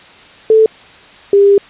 sine tone pair in turn, 440 / 400.5 Hz, A4 / G4, 0 / +37 cents, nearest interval major second, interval 163 cents, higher first, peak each -4 dBFS, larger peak neither, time 0.5-0.66 / 1.33-1.58 s, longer second, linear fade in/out 2 ms, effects white hiss -39 dBFS RMS until 1.69 s + resampled to 8000 Hz

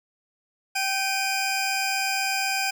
20% pulse tone pair together, 776 / 2464 Hz, G5 / D#7, -18 / -17 cents, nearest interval octave + minor sixth, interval 2001 cents, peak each -21 / -22 dBFS, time 0.75-2.71 s, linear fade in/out 10 ms, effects none

